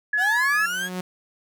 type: tone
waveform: sine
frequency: 1697 Hz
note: G#6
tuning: 37 cents sharp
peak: -19 dBFS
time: 0.13-0.66 s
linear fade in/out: 5 ms
type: linear sweep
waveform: 35% pulse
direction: up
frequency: 686 to 1690 Hz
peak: -23 dBFS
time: 0.17-0.9 s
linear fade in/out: 50 ms
type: tone with exponential growth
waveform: sawtooth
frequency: 182.6 Hz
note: F#3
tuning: 23 cents flat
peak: -22 dBFS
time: 0.36-1.01 s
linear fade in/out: 5 ms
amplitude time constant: 140 ms
effects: none